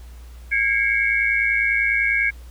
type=tone cluster; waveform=sine; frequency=1635 / 2169 / 2279 Hz; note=G#6 / C#7 / C#7; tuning=-28 / -38 / +47 cents; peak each=-22 / -20 / -22 dBFS; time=0.51-2.31 s; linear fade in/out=20 ms; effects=added 60 Hz sine -37 dBFS peak until 2.5 s + pink hiss -52 dBFS RMS until 2.5 s